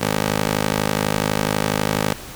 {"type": "tone with high-pass filter", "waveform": "15% pulse", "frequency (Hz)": 52.1, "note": "G#1", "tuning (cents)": 6, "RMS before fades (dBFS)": -21, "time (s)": [0.01, 2.13], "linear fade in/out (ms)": 5, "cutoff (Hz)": 230, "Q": 0.59, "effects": ["pink hiss -36 dBFS RMS until 2.35 s"]}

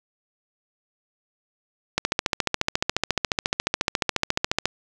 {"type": "click train", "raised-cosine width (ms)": 0.2, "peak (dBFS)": -3, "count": 39, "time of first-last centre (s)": [1.98, 4.656], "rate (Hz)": 14.2, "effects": []}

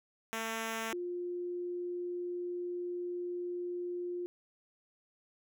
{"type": "tone pair in turn", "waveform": ["5% pulse", "sine"], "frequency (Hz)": [224.5, 353.4], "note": ["A3", "F4"], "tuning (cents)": [35, 21], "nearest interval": "minor sixth", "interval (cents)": 786, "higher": "second", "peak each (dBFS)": [-24, -35], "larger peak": "first", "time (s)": [[0.33, 0.93], [0.93, 4.26]], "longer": "second", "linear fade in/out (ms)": 0, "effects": []}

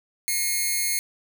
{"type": "tone with amplitude modulation", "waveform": "5% pulse", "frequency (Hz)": 2160, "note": "C#7", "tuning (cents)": -45, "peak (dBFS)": -10, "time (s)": [0.28, 0.99], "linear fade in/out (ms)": 0, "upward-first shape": "sine", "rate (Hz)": 284, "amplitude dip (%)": 50, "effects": []}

